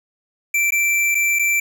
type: tone with dropouts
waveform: square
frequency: 2342 Hz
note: D7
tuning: 5 cents flat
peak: -16 dBFS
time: 0.54-1.6 s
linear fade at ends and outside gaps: 5 ms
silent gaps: 0.707-0.721 / 1.147-1.151 / 1.389-1.393 s
effects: none

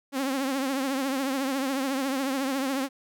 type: tone with vibrato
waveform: sawtooth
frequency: 269.1 Hz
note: C4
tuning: 49 cents sharp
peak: -22 dBFS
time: 0.12-2.89 s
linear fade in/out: 50 ms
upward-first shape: triangle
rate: 14 Hz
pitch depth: 94 cents each way
effects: none

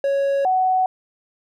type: tone pair in turn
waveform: triangle / sine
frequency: 554.4 / 746.3 Hz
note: C#5 / F#5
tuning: 0 / +15 cents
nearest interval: perfect fourth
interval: 515 cents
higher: second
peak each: -15 dBFS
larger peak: neither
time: 0.04-0.45 / 0.45-0.86 s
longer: neither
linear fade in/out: 2 ms
effects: none

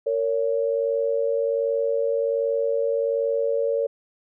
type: tone pair together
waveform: sine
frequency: 460 / 561.3 Hz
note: A#4 / C#5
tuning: -23 / +22 cents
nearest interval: minor third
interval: 345 cents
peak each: -23 dBFS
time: 0.06-3.87 s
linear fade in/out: 10 ms
effects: none

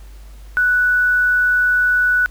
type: tone with quantisation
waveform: sine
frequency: 1480 Hz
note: F#6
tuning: in tune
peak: -12 dBFS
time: 0.57-2.26 s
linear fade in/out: 0 ms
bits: 7
effects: added 50 Hz sine -35 dBFS peak until 2.3 s + pink hiss -50 dBFS RMS until 2.3 s

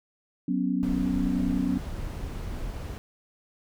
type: chord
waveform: sine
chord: F# suspended fourth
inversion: none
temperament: equal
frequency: 185 / 246.9 / 277.2 Hz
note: F#3 / B3 / C#4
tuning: 0 / 0 / 0 cents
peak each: -28 dBFS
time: 0.48-1.78 s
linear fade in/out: 5 ms
type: noise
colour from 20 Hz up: brown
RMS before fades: -34 dBFS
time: 0.83-2.98 s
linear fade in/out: 0 ms
effects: none

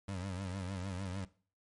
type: tone with vibrato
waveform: 25% pulse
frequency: 94 Hz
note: F#2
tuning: 28 cents sharp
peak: -34 dBFS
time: 0.08-1.25 s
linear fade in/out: 5 ms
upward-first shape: triangle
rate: 6.6 Hz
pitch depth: 120 cents each way
effects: noise-tail reverb RT60 0.4 s tail -18 dB re dry + MP3 48 kbps

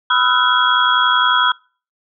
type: tone cluster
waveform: sine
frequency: 994 / 1282 / 1373 / 1497 / 3319 Hz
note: B5 / E6 / F6 / F#6 / G#7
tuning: +11 / -49 / -30 / +20 / -2 cents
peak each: -18 dBFS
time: 0.1-1.52 s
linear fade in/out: 5 ms
effects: noise-tail reverb RT60 0.4 s tail -26 dB re dry

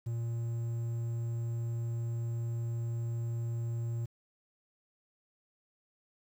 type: tone with quantisation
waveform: triangle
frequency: 116.54 Hz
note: A#2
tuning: in tune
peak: -30 dBFS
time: 0.06-4.06 s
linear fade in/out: 10 ms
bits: 10
effects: none

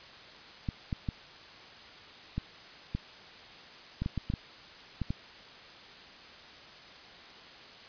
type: clicks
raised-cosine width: 5 ms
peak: -19 dBFS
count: 12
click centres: 0.688 / 0.928 / 1.088 / 2.38 / 2.95 / 4.02 / 4.061 / 4.177 / 4.301 / 4.338 / 5.017 / 5.105 s
effects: white hiss -50 dBFS RMS until 7.88 s + resampled to 11025 Hz

